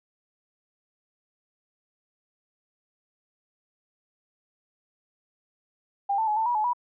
sine tone with pitch steps, 799 / 887 / 847 / 889 / 966 / 855 / 973 Hz, G5 / A5 / G#5 / A5 / B5 / A5 / B5, +33 / +14 / +34 / +18 / -39 / -50 / -26 cents, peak -22 dBFS, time 6.09-6.734 s, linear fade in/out 10 ms, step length 92 ms, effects none

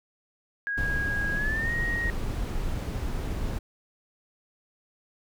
sine tone with pitch glide, 1644 to 1877.6 Hz, G#6 to A#6, -18 to +12 cents, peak -27 dBFS, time 0.67-2.1 s, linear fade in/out 0 ms, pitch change +230 cents, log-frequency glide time 1.34-1.72 s
brown noise, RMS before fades -30 dBFS, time 0.77-3.59 s, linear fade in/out 10 ms
effects none

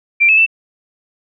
sine tone with pitch steps, 2361 / 2600 / 2659 Hz, D7 / E7 / E7, +9 / -24 / +14 cents, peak -7 dBFS, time 0.2-0.464 s, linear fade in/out 20 ms, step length 88 ms, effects none

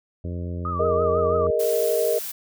harmonic tone, 87.31 Hz, F2, in tune, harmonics 1 / 2 / 3 / 4 / 5 / 6 / 7, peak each -28 / -34 / -38 / -40 / -42 / -44 / -45 dBFS, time 0.24-1.51 s, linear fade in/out 5 ms
sine tone with vibrato, 1209 Hz, D6, 50 cents sharp, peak -26 dBFS, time 0.65-1.47 s, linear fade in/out 2 ms, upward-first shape triangle, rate 6 Hz, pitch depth 110 cents each way
sine chord, Ab suspended second, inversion none, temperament equal with one note detuned, 413.9 / 466.2 / 622.3 Hz, Ab4 / Bb4 / Eb5, -6 / 0 / 0 cents, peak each -26 / -22 / -23 dBFS, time 0.79-2.19 s, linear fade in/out 10 ms
blue noise, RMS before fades -32 dBFS, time 1.59-2.32 s, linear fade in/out 10 ms
effects none

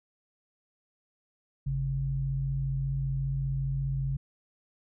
sine tone pair together, 51.02 / 136.2 Hz, G#1 / C#3, -30 / -30 cents, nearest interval octave + perfect fourth, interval 1700 cents, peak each -34 / -28 dBFS, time 1.66-4.17 s, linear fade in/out 10 ms, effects none

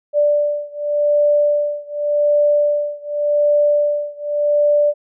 sine beating tone pair, 587.3 / 588.17 Hz, D5 / D5, 0 / +2 cents, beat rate 0.87 Hz, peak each -16 / -17 dBFS, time 0.13-4.94 s, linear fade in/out 50 ms, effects none

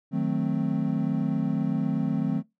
triangle chord, D# diminished seventh, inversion none, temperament equal with one note detuned, 155.56 / 183.51 / 220 / 261.6 Hz, D#3 / F#3 / A3 / C4, 0 / -14 / 0 / 0 cents, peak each -27 dBFS, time 0.11-2.43 s, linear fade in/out 50 ms, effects noise-tail reverb RT60 0.2 s tail -23 dB re dry

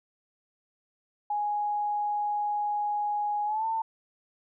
sine tone with pitch glide, 830.6 to 895.4 Hz, G#5 to A5, 0 to +30 cents, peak -26 dBFS, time 1.3-3.82 s, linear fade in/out 5 ms, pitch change +130 cents, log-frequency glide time 3.45-3.66 s, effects none

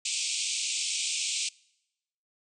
white band-pass noise, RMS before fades -31 dBFS, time 0.05-1.49 s, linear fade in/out 5 ms, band 2300 to 8600 Hz, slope 96 dB/octave, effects noise-tail reverb RT60 0.9 s tail -25 dB re dry

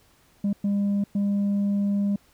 sine tone bursts at uneven times, 201.4 Hz, G3, 47 cents sharp, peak -18 dBFS, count 3, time 0.44-0.53 / 0.64-1.04 / 1.15-2.16 s, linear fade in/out 5 ms, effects tanh soft clip ceiling -20 dBFS + pink hiss -60 dBFS RMS until 2.33 s

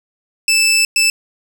20% pulse tone bursts at uneven times, 2637 Hz, E7, in tune, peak -6 dBFS, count 2, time 0.48-0.85 / 0.96-1.1 s, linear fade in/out 2 ms, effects none

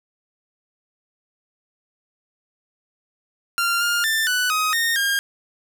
sawtooth tone with pitch steps, 1387 / 1410 / 1780 / 1488 / 1258 / 1842 / 1614 Hz, F6 / F6 / A6 / F#6 / D#6 / A#6 / G#6, -12 / +16 / +20 / +9 / +19 / -21 / -50 cents, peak -15 dBFS, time 3.58-5.19 s, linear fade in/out 0 ms, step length 230 ms, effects none

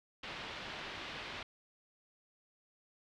white low-pass noise, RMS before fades -45 dBFS, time 0.23-1.43 s, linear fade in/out 5 ms, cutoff 3600 Hz, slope 24 dB/octave, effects none

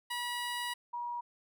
15% pulse / sine tone pair in turn, 968 / 958.5 Hz, B5 / A#5, -35 / +48 cents, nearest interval unison, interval 17 cents, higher first, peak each -28 / -35 dBFS, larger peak first, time 0.1-0.74 / 0.93-1.21 s, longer first, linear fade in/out 10 ms, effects none

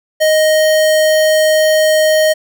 square tone, 623 Hz, D#5, 2 cents sharp, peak -9 dBFS, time 0.2-2.34 s, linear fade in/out 20 ms, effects none

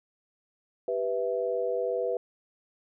sine chord, E minor, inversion first, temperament equal, 392 / 493.9 / 659.3 Hz, G4 / B4 / E5, 0 / 0 / 0 cents, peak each -33 / -28 / -33 dBFS, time 0.88-2.17 s, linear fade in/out 2 ms, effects none

